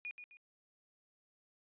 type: tone with echo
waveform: sine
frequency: 2450 Hz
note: D#7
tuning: 27 cents flat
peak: -40 dBFS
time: 0.05-0.11 s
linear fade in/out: 0 ms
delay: 130 ms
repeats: 2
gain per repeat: -8 dB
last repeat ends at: 0.37 s
effects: resampled to 8000 Hz